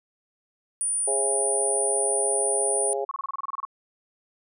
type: tone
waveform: sine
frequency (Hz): 9397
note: D9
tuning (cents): 0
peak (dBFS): -23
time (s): 0.81-2.93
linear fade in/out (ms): 0
type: harmonic tone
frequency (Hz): 137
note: C#3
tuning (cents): -20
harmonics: 3 / 4 / 5 / 6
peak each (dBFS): -28 / -30 / -32 / -34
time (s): 1.07-3.05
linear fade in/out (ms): 10
type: tone bursts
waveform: sine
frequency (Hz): 1100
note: C#6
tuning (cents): -14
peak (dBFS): -27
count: 12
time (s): 3.09-3.651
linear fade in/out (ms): 2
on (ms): 22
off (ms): 27
effects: none